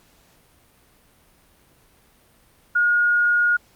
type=tone; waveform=sine; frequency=1435 Hz; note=F6; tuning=47 cents sharp; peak=-15 dBFS; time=2.75-3.57 s; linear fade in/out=10 ms; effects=pink hiss -57 dBFS RMS until 3.75 s + Opus 48 kbps